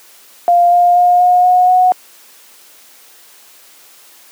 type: tone with pitch steps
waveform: sine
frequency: 698.5 / 705.4 / 712.4 / 719.4 / 726.5 / 733.7 Hz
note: F5 / F5 / F5 / F#5 / F#5 / F#5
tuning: 0 / +17 / +34 / -49 / -32 / -15 cents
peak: -6 dBFS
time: 0.48-1.92 s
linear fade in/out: 0 ms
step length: 240 ms
effects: white hiss -43 dBFS RMS until 4.31 s + high-pass 300 Hz 12 dB/octave